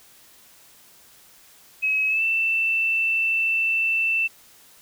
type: tone with pitch glide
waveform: sine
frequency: 2558 to 2667 Hz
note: D#7 to E7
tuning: +47 to +20 cents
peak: -19 dBFS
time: 1.82-4.28 s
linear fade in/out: 20 ms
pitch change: +73 cents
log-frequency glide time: 2.08-2.23 s
effects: white hiss -52 dBFS RMS until 4.81 s